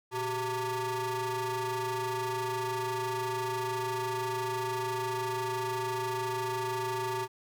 35% pulse ring-modulated tone, 261.6 Hz, C4, in tune, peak -26 dBFS, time 0.11-7.28 s, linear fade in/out 50 ms, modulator 641 Hz, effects none

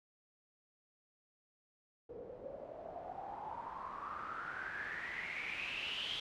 white noise with low-pass filter sweep, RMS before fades -44 dBFS, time 2.09-6.2 s, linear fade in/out 5 ms, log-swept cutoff 450 to 3300 Hz, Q 9.1, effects none

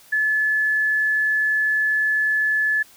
sine tone, 1724 Hz, A6, 36 cents flat, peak -17 dBFS, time 0.12-2.83 s, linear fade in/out 10 ms, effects white hiss -50 dBFS RMS until 2.96 s

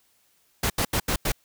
pink noise bursts at uneven times, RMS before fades -24 dBFS, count 5, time 0.63-0.7 / 0.78-0.85 / 0.93-1 / 1.08-1.16 / 1.25-1.32 s, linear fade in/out 5 ms, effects white hiss -65 dBFS RMS until 1.44 s

